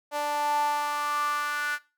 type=tone with high-pass filter sweep; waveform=sawtooth; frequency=293.7 Hz; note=D4; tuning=in tune; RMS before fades=-28 dBFS; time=0.11-1.79 s; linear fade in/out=50 ms; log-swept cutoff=710 to 1500 Hz; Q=6.7; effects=noise-tail reverb RT60 0.3 s tail -19 dB re dry